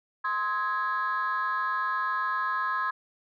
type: chord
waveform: sine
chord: Ab major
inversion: first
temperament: equal with one note detuned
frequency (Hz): 1046.5 / 1274.3 / 1661.2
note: C6 / Eb6 / Ab6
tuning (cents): 0 / +41 / 0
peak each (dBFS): -28 / -30 / -30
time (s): 0.24-2.91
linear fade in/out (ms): 10
effects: tanh soft clip ceiling -20 dBFS